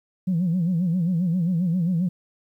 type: tone with vibrato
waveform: sine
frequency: 174.61 Hz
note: F3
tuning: in tune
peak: -18 dBFS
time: 0.27-2.09 s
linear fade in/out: 10 ms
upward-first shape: sine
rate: 7.5 Hz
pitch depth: 130 cents each way
effects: tanh soft clip ceiling -16 dBFS + 10-bit